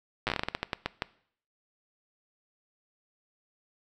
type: slowing click train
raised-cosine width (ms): 0.3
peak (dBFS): -12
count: 15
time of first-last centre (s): 0.27-1.021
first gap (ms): 8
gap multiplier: 1.26
effects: noise-tail reverb RT60 0.6 s tail -20 dB re dry